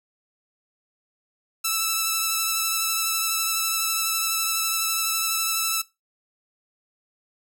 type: tone with vibrato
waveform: 5% pulse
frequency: 1318.5 Hz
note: E6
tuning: in tune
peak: -11 dBFS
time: 1.64-5.82 s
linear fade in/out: 10 ms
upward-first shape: sine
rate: 12 Hz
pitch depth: 13 cents each way
effects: noise-tail reverb RT60 0.2 s tail -18 dB re dry